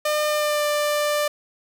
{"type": "tone with pitch glide", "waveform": "sawtooth", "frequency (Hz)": [603, 592.6], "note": ["D5", "D5"], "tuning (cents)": [46, 15], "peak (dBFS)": -16, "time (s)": [0.05, 1.28], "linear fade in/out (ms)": 5, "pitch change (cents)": -31, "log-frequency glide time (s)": [0.27, 0.65], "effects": []}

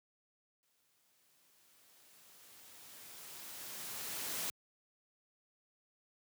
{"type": "noise with exponential growth", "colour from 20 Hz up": "white", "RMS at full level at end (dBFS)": -38, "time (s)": [0.63, 4.5], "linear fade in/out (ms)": 0, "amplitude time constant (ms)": 840, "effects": ["high-pass 100 Hz 12 dB/octave"]}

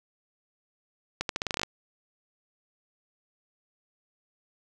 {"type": "accelerating click train", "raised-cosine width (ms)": 0.2, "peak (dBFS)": -11, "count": 11, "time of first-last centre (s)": [1.21, 1.633], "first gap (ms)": 82, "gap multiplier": 0.84, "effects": []}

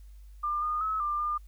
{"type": "tone with pitch steps", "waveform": "sine", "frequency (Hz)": [1197, 1222, 1289, 1192, 1204], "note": ["D6", "D#6", "E6", "D6", "D6"], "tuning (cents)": [33, -32, -39, 25, 43], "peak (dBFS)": -27, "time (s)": [0.43, 1.38], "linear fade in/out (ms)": 10, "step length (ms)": 190, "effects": ["added 50 Hz sine -46 dBFS peak until 1.47 s", "white hiss -69 dBFS RMS until 1.47 s"]}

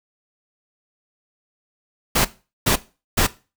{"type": "noise bursts", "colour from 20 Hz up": "pink", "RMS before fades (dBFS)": -17, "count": 3, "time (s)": [2.15, 3.27], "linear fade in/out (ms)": 10, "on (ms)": 100, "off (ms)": 410, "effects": ["noise-tail reverb RT60 0.3 s tail -17 dB re dry"]}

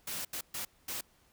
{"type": "noise bursts at uneven times", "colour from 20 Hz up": "white", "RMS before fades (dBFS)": -38, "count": 4, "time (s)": [[0.07, 0.25], [0.33, 0.41], [0.54, 0.65], [0.88, 1.01]], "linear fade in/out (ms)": 5, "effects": ["pink hiss -67 dBFS RMS until 1.32 s"]}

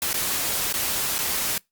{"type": "noise with dropouts", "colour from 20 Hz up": "white", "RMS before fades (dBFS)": -25, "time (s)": [0.02, 1.58], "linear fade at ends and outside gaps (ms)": 2, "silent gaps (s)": [[0.131, 0.141], [0.727, 0.739], [1.183, 1.188]], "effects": ["noise-tail reverb RT60 0.2 s tail -26 dB re dry", "Opus 48 kbps"]}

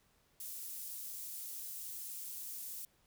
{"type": "high-pass noise", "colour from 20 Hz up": "pink", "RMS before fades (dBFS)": -45, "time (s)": [0.4, 2.85], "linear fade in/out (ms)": 2, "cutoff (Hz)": 11000, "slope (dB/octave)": 12, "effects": ["pink hiss -72 dBFS RMS until 3.06 s"]}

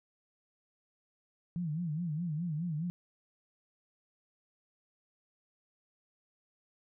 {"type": "tone with vibrato", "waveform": "sine", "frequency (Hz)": 162.6, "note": "E3", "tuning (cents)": -23, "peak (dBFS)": -32, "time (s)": [1.56, 2.9], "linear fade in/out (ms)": 0, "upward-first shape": "sine", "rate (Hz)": 4.8, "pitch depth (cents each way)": 160, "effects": []}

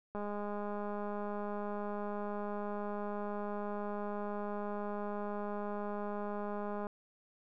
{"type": "click train", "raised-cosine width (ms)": 1, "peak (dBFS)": -27, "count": 1385, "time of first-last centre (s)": [0.15, 6.868], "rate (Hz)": 206, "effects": []}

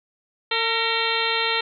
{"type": "harmonic tone with a mistuned harmonic", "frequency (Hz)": 453.4, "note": "A#4", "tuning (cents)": -48, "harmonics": [1, 2, 3, 4, 5, 6, 7, 8, 9], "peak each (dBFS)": [-29, -29, -29, -29, -29, -29, -29, -29, -29], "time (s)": [0.51, 1.61], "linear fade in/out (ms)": 5, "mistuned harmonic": 4, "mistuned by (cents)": 55, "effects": []}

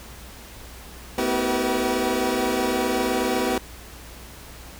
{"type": "tone cluster", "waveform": "25% pulse", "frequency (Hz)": [224.6, 252.5, 322.1, 381.5, 485.8], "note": ["A3", "B3", "E4", "G4", "B4"], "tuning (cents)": [36, 39, -40, -47, -29], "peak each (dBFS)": [-28, -22, -26, -22, -26], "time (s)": [1.18, 3.58], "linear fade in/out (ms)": 2, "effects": ["added 60 Hz sine -43 dBFS peak until 4.79 s", "pink hiss -43 dBFS RMS until 4.79 s"]}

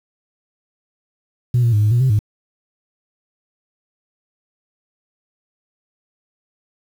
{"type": "tone with pitch steps", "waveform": "sine", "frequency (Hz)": [122.4, 117.8, 104.8, 106, 120.3, 131.2, 105.2], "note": ["B2", "A#2", "G#2", "G#2", "B2", "C3", "G#2"], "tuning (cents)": [-15, 19, 16, 36, -45, 5, 23], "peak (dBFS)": -10, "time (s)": [1.54, 2.191], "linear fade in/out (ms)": 5, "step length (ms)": 93, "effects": ["tanh soft clip ceiling -9 dBFS", "7-bit"]}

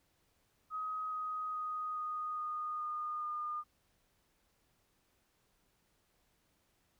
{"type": "tone with pitch steps", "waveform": "sine", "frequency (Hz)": [1262, 1254, 1246.1, 1238.2, 1230.3, 1222.5, 1214.8], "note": ["D#6", "D#6", "D#6", "D#6", "D#6", "D#6", "D#6"], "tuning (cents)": [24, 13, 2, -9, -20, -31, -42], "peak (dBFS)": -36, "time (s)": [0.7, 3.64], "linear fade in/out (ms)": 50, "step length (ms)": 420, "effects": ["pink hiss -75 dBFS RMS until 6.99 s"]}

